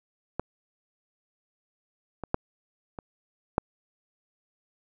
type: clicks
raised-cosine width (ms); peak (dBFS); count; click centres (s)
1; -14 / -20 / -9 / -23 / -7; 5; 0.396 / 2.237 / 2.344 / 2.988 / 3.581
effects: none